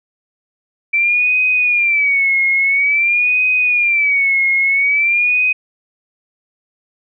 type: tone with vibrato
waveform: sine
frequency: 2326 Hz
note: D7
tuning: 17 cents flat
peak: -11 dBFS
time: 0.93-5.53 s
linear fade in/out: 10 ms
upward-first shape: sine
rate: 0.49 Hz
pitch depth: 130 cents each way
effects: none